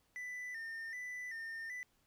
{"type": "tone with vibrato", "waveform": "triangle", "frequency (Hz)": 1900, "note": "A#6", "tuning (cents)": 33, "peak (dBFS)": -40, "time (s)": [0.16, 1.83], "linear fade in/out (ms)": 0, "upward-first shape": "square", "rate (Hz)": 1.3, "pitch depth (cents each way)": 79, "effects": ["pink hiss -75 dBFS RMS until 2.06 s"]}